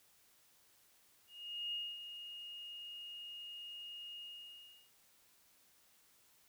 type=tone with ADSR envelope; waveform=sine; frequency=2855 Hz; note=F7; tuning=37 cents sharp; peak=-37 dBFS; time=1.27-4.91 s; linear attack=460 ms; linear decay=240 ms; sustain=-9 dB; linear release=720 ms; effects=white hiss -69 dBFS RMS until 6.48 s